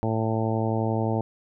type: harmonic tone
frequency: 111.4 Hz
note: A2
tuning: 22 cents sharp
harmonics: 1 / 2 / 3 / 4 / 5 / 6 / 7 / 8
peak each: -26 / -29 / -31 / -32 / -33 / -34 / -34 / -35 dBFS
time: 0.03-1.21 s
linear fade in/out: 0 ms
effects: none